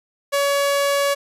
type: tone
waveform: sawtooth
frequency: 564 Hz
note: C#5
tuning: 30 cents sharp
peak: -13 dBFS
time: 0.32-1.15 s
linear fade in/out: 20 ms
effects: resampled to 32000 Hz